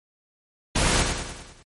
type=noise with echo; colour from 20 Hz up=pink; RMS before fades=-21 dBFS; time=0.75-1.03 s; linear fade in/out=10 ms; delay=100 ms; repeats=6; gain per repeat=-5 dB; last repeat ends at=1.63 s; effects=MP3 48 kbps